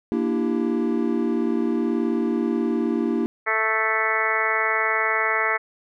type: chord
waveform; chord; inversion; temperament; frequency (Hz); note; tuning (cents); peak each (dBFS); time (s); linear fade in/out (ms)
triangle; E half-diminished seventh; second; equal with one note detuned; 233.1 / 293.7 / 333.5 / 392; Bb3 / D4 / E4 / G4; 0 / 0 / +20 / 0; -22 / -25 / -23 / -26; 0.12-3.26; 0
type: harmonic tone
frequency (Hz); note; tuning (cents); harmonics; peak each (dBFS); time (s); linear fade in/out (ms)
220; A3; 0; 2 / 3 / 4 / 5 / 6 / 7 / 8 / 9 / 10; -30 / -31 / -30 / -30 / -26 / -33 / -27 / -25 / -28; 3.46-5.58; 20
effects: none